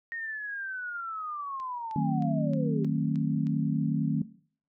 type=linear sweep; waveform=sine; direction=down; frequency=1862 to 379.1 Hz; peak=-33 dBFS; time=0.12-2.85 s; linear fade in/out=0 ms
type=click train; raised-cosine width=0.2 ms; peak=-33 dBFS; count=7; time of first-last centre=1.6-3.469 s; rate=3.21 Hz
type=chord; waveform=sine; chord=D# diminished seventh; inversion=none; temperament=just; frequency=155.56 / 186.68 / 224 / 268.8 Hz; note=D#3 / F#3 / A3 / C4; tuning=0 / +16 / +31 / +47 cents; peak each=-28 / -32 / -30 / -32 dBFS; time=1.96-4.22 s; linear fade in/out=2 ms
effects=noise-tail reverb RT60 0.5 s tail -18 dB re dry